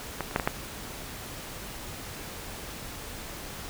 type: clicks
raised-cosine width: 0.5 ms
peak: -14 / -25 / -8 / -13 / -8 dBFS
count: 5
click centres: 0.207 / 0.311 / 0.361 / 0.398 / 0.475 s
effects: pink hiss -40 dBFS RMS until 3.69 s